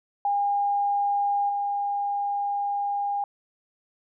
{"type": "tone with level steps", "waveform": "sine", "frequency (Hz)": 810, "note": "G#5", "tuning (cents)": -43, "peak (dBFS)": [-21, -24], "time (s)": [0.25, 3.24], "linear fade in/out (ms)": 2, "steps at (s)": 1.49, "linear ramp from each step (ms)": 5, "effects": []}